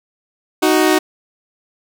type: tone pair together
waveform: sawtooth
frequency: 310.6 / 372.4 Hz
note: D#4 / F#4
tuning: -3 / +11 cents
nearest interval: minor third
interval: 314 cents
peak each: -10 dBFS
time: 0.62-0.99 s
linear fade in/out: 10 ms
effects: none